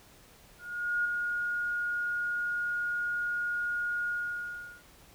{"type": "tone with ADSR envelope", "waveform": "sine", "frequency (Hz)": 1433, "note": "F6", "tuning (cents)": 44, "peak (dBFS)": -25, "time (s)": [0.58, 4.83], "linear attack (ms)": 470, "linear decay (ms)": 7, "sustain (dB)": -4, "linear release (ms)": 740, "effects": ["pink hiss -57 dBFS RMS until 5.14 s"]}